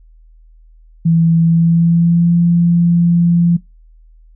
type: tone with pitch glide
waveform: sine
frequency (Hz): 165.3 to 171.43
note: E3 to F3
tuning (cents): +5 to -32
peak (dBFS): -8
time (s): 1.05-3.57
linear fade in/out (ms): 10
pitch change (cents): +63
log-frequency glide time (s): 1.42-2.34
effects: noise-tail reverb RT60 0.2 s tail -21 dB re dry + added 40 Hz sine -41 dBFS peak until 4.35 s